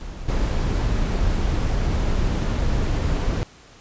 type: noise with level steps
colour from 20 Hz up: brown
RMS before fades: -33 / -21 dBFS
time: 0.01-3.43 s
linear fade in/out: 0 ms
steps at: 0.28 s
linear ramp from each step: 10 ms
effects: pink hiss -48 dBFS RMS until 3.8 s + resampled to 16000 Hz